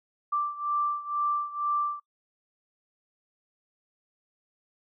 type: beating tone pair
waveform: sine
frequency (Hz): 1174.7 / 1176.8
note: D6 / D6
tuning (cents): 0 / +3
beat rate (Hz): 2.1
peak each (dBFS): -28 / -31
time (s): 0.32-2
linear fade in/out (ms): 10
effects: noise-tail reverb RT60 0.1 s tail -21 dB re dry